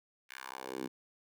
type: tone with high-pass filter sweep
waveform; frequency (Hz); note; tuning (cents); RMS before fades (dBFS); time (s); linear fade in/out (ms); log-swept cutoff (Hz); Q
10% pulse; 65.2; C2; -5; -43; 0.29-0.88; 20; 2000 to 250; 2
effects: none

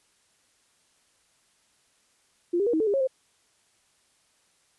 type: tone with pitch steps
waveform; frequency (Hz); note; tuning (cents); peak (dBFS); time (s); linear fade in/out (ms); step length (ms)
sine; 347.6 / 402 / 476.1 / 317.7 / 439.8 / 404.8 / 545 / 524; F4 / G4 / A#4 / D#4 / A4 / G#4 / C#5 / C5; -8 / +44 / +37 / +36 / -1 / -44 / -29 / +2; -21; 2.53-3.074; 10; 68
effects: white hiss -66 dBFS RMS until 4.78 s + resampled to 24000 Hz

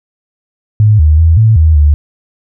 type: tone with pitch steps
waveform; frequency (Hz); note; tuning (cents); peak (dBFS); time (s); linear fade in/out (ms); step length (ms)
sine; 106.7 / 76.7 / 81.5 / 110.9 / 79.2 / 73.9; G#2 / D#2 / E2 / A2 / D#2 / D2; +47 / -24 / -19 / +14 / +31 / +11; -3; 0.8-1.94; 0; 190
effects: none

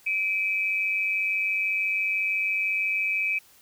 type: tone pair together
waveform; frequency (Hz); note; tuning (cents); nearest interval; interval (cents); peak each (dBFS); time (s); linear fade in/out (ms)
sine; 2340 / 2534; D7 / D#7; -7 / +31; minor second; 138; -26; 0.06-3.39; 10
effects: white hiss -56 dBFS RMS until 3.61 s

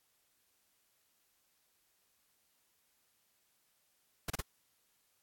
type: noise bursts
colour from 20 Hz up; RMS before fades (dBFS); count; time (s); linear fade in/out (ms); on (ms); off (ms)
pink; -36; 3; 4.28-4.408; 5; 22; 31
effects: white hiss -75 dBFS RMS until 5.22 s + AAC 64 kbps

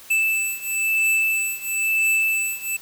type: beating tone pair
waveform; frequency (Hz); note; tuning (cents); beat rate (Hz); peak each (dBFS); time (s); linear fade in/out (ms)
square; 2637 / 2638; E7 / E7; 0 / +1; 1; -22 / -24; 0.1-2.77; 10
effects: white hiss -44 dBFS RMS until 2.81 s

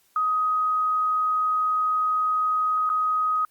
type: tone with dropouts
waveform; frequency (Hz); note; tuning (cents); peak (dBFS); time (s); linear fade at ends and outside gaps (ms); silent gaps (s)
sine; 1256; D#6; +16; -20; 0.16-3.45; 2; 2.893-2.899
effects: white hiss -63 dBFS RMS until 3.5 s + Opus 48 kbps

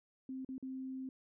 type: tone with dropouts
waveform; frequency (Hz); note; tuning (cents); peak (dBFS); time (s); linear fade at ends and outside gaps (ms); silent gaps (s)
sine; 262; C4; +2; -40; 0.29-1.09; 2; 0.448-0.489 / 0.581-0.626
effects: none

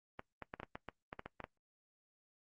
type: clicks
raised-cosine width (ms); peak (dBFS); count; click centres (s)
0.5; -28; 12; 0.194 / 0.423 / 0.539 / 0.6 / 0.632 / 0.755 / 0.887 / 1.129 / 1.194 / 1.26 / 1.403 / 1.441
effects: noise-tail reverb RT60 0.1 s tail -20 dB re dry + Opus 32 kbps

